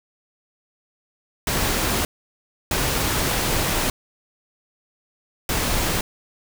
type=noise bursts at uneven times; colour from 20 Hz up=pink; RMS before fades=-22 dBFS; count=3; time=1.47-2.05 / 2.71-3.9 / 5.49-6.01 s; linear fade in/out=2 ms; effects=none